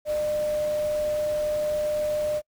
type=tone in noise; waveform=sine; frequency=603 Hz; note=D5; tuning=46 cents sharp; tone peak=-23 dBFS; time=0.05-2.42 s; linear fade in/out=50 ms; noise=pink; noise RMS=-41 dBFS; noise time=0.05-2.42 s; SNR=+15 dB; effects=noise-tail reverb RT60 0.1 s tail -26 dB re dry